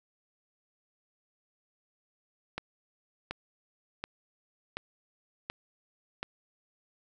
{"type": "click train", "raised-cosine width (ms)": 0.3, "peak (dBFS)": -18, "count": 6, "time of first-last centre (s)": [2.58, 6.23], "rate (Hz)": 1.37, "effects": []}